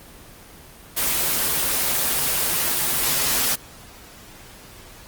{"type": "noise with comb filter", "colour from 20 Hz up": "white", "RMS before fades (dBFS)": -21, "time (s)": [0.96, 3.56], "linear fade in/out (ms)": 20, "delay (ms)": 9.9, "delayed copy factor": -0.8, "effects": ["pink hiss -44 dBFS RMS until 5.07 s", "Opus 24 kbps"]}